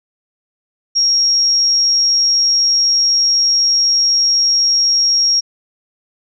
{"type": "tone", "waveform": "sine", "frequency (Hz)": 5588, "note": "F8", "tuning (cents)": 0, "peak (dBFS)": -10, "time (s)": [0.95, 5.41], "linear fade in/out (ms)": 20, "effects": []}